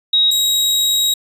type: tone pair in turn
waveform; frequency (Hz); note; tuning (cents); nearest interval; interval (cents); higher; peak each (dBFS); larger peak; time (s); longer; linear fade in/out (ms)
sine / sawtooth; 3800 / 3813; A#7 / A#7; +33 / +38; unison; 5; second; -10; neither; 0.13-0.31 / 0.31-1.14; second; 5
effects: resampled to 32000 Hz + 8-bit